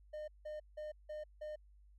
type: tone bursts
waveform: triangle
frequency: 608 Hz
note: D#5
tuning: 40 cents flat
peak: -40 dBFS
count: 5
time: 0.13-1.56 s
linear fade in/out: 10 ms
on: 150 ms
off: 170 ms
effects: added 50 Hz sine -60 dBFS peak until 1.98 s